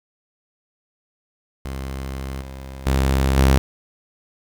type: tone with level steps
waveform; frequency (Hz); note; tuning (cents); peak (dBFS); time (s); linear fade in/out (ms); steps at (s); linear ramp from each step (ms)
sawtooth; 66.8; C2; +36; -23 / -29 / -12 / -8; 1.65-3.58; 0; 2.41 / 2.86 / 3.37; 10
effects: 8-bit